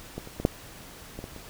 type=clicks; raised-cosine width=2 ms; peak=-20 / -29 / -20 / -6 / -23 / -24 / -30 dBFS; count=7; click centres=0.18 / 0.274 / 0.4 / 0.451 / 1.19 / 1.241 / 1.363 s; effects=pink hiss -46 dBFS RMS until 1.49 s